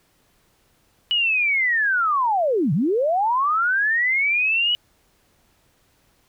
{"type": "linear two-way sweep", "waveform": "sine", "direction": "down then up", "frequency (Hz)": [2960, 130.81, 2960], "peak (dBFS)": -17, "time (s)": [1.11, 4.75], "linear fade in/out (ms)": 0, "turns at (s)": 2.73, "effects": ["pink hiss -62 dBFS RMS until 6.28 s"]}